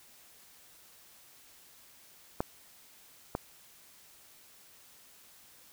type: clicks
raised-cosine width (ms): 1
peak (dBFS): -15 / -17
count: 2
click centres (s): 2.405 / 3.351
effects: white hiss -58 dBFS RMS until 5.72 s